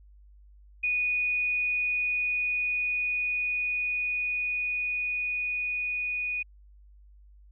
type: tone with level ramp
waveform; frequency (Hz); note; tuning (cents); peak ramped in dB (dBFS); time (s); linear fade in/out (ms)
sine; 2470; D#7; -13; -24 to -28; 0.83-6.43; 10
effects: added 50 Hz sine -51 dBFS peak until 7.51 s